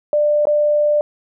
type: tone with dropouts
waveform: sine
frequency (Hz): 594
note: D5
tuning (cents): +20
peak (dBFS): -12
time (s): 0.13-1.01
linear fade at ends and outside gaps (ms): 1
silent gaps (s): 0.454-0.47
effects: none